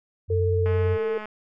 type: tone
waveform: sine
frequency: 92.3 Hz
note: F#2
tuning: 4 cents flat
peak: -21 dBFS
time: 0.28-0.98 s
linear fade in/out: 50 ms
type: tone with vibrato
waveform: sine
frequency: 445.4 Hz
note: A4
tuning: 21 cents sharp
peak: -23 dBFS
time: 0.3-1.18 s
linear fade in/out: 5 ms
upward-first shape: triangle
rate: 18 Hz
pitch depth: 16 cents each way
type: click train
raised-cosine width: 0.5 ms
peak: -22 dBFS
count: 128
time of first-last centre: 0.66-1.256 s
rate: 213 Hz
effects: none